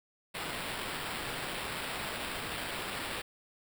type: noise with sample-and-hold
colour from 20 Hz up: violet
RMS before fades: -38 dBFS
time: 0.34-3.22 s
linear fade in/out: 10 ms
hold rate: 6300 Hz
effects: none